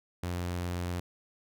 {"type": "tone", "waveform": "sawtooth", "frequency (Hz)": 88.3, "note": "F2", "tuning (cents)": 20, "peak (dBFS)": -28, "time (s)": [0.23, 1], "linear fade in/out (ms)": 5, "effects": []}